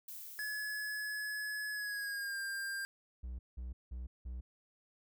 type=noise with exponential decay; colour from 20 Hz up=violet; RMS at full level=-46 dBFS; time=0.08-2.84 s; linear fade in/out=5 ms; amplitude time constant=600 ms
type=tone with pitch glide; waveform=square; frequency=1700 to 1595.3 Hz; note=G#6 to G6; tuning=+40 to +30 cents; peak=-38 dBFS; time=0.39-2.85 s; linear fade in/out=0 ms; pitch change=-110 cents; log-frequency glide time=1.71-2.39 s
type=tone bursts; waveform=triangle; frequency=61.74 Hz; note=B1; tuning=in tune; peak=-38 dBFS; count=4; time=3.23-4.41 s; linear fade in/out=10 ms; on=160 ms; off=180 ms
effects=none